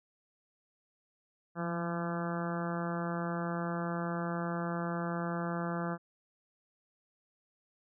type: harmonic tone with a mistuned harmonic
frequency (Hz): 170.3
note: F3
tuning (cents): -43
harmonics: 1 / 2 / 3 / 4 / 5 / 6 / 7 / 8 / 9 / 10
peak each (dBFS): -35 / -41 / -42 / -42 / -45 / -47 / -43 / -45 / -46 / -51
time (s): 1.55-5.98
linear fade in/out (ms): 50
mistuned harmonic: 1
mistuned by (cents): +25
effects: none